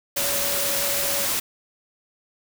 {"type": "tone in noise", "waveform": "sine", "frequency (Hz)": 564, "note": "C#5", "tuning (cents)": 30, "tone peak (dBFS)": -31, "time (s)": [0.16, 1.26], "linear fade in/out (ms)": 10, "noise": "white", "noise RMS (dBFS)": -24, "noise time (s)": [0.16, 1.4], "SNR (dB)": -10, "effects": []}